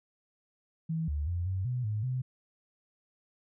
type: tone with pitch steps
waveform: sine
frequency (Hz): 161.9 / 73.6 / 87.2 / 94.3 / 124.7 / 106.3 / 127.9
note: E3 / D2 / F2 / F#2 / B2 / G#2 / C3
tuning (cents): -31 / +4 / -2 / +33 / +17 / +41 / -39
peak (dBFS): -29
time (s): 0.89-2.22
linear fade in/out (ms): 10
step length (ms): 190
effects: none